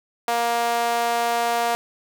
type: tone with high-pass filter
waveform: sawtooth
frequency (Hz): 235.1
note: A#3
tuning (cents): +15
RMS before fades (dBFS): -22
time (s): 0.28-1.75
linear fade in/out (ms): 0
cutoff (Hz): 690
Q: 2.5
effects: none